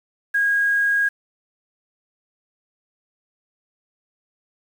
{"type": "tone", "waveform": "sine", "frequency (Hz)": 1637, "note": "G#6", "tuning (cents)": -25, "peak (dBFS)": -16, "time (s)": [0.34, 1.09], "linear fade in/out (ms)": 10, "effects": ["7-bit"]}